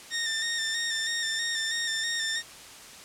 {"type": "tone with vibrato", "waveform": "15% pulse", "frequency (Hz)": 1821, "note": "A#6", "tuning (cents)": -41, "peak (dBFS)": -21, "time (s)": [0.1, 2.43], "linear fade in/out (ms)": 50, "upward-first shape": "square", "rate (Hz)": 3.1, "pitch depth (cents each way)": 30, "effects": ["white hiss -46 dBFS RMS until 3.04 s", "low-pass 9000 Hz 12 dB/octave"]}